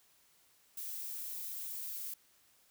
violet noise, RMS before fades -42 dBFS, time 0.77-2.14 s, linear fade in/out 5 ms, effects white hiss -68 dBFS RMS until 2.7 s

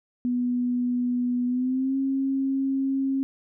sine tone with pitch glide, 245.9 to 269.7 Hz, B3 to C#4, -7 to -47 cents, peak -22 dBFS, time 0.25-3.23 s, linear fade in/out 0 ms, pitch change +160 cents, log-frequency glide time 1.46-1.96 s, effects none

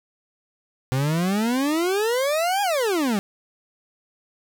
40% pulse exponential two-way sweep, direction up then down, 126.5 to 830.6 to 190 Hz, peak -19 dBFS, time 0.92-3.19 s, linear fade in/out 0 ms, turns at 2.62 s, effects none

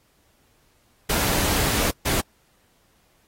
pink noise bursts at uneven times, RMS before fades -23 dBFS, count 2, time 1.09-1.91 / 2.05-2.21 s, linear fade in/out 10 ms, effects pink hiss -63 dBFS RMS until 3.27 s + AAC 48 kbps

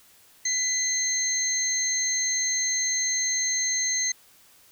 sine tone cluster, 2006 / 4129 / 6340 Hz, B6 / C8 / G8, +26 / -24 / +19 cents, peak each -31 / -32 / -24 dBFS, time 0.45-4.12 s, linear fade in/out 5 ms, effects white hiss -56 dBFS RMS until 4.71 s

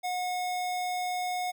square tone, 726 Hz, F#5, 33 cents flat, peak -30 dBFS, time 0.03-1.52 s, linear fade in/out 20 ms, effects none

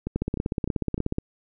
two click trains, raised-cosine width 3 ms, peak -15 / -12 dBFS, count 4 / 18, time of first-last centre 0.07-0.979 / 0.16-1.184 s, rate 3.3 / 16.6 Hz, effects none

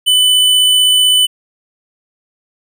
square tone with amplitude modulation, 3000 Hz, F#7, 23 cents sharp, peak -7 dBFS, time 0.06-1.27 s, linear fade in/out 20 ms, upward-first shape sine, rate 55.8 Hz, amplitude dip 25%, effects none

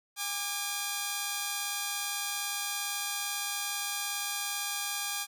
5% pulse tone pair together, 815 / 1183.7 Hz, G#5 / D6, -33 / +13 cents, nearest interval tritone, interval 646 cents, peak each -22 / -24 dBFS, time 0.16-5.27 s, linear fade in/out 50 ms, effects none

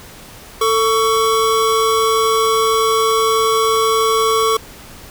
square tone pair together, 445.4 / 1122.3 Hz, A4 / C#6, +21 / +21 cents, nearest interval octave + major third, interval 1600 cents, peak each -16 dBFS, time 0.61-4.57 s, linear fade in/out 5 ms, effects pink hiss -38 dBFS RMS until 5.1 s

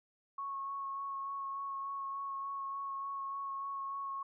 sine tone with vibrato, 1100 Hz, C#6, 14 cents flat, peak -37 dBFS, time 0.38-4.23 s, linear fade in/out 5 ms, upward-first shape sine, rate 3.4 Hz, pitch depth 13 cents each way, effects none

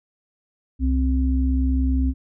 sine tone pair together, 65.41 / 261.6 Hz, C2 / C4, 0 / 0 cents, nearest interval 2 octaves, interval 2400 cents, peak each -18 / -23 dBFS, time 0.79-2.14 s, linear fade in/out 50 ms, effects none

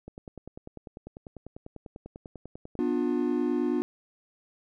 click train, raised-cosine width 2 ms, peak -28 dBFS, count 28, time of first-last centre 0.08-2.753 s, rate 10.1 Hz
triangle chord, B diminished, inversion none, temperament just, 246.9 / 296.3 / 355.6 Hz, B3 / D4 / F4, 0 / +15 / +31 cents, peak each -27 dBFS, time 2.79-3.82 s, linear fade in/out 0 ms
effects none

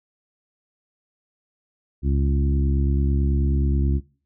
harmonic tone with a mistuned harmonic, 69.3 Hz, C#2, in tune, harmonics 1 / 2 / 3 / 4 / 5, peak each -19 / -25 / -29 / -31 / -33 dBFS, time 2.02-4.01 s, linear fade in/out 50 ms, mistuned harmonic 1, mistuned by +25 cents, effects noise-tail reverb RT60 0.4 s tail -20 dB re dry

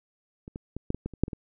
clicks, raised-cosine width 3 ms, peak -28 / -23 / -21 / -14 / -19 / -19 / -29 / -8 / -23 / -22 dBFS, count 10, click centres 0.479 / 0.559 / 0.766 / 0.904 / 0.946 / 1.06 / 1.137 / 1.236 / 1.281 / 1.332 s, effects none

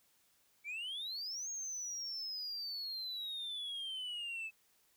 sine exponential two-way sweep, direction up then down, 2263 to 6570 to 2595 Hz, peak -37 dBFS, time 0.64-4.51 s, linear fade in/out 50 ms, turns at 1.49 s, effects tanh soft clip ceiling -38 dBFS + white hiss -72 dBFS RMS until 4.96 s

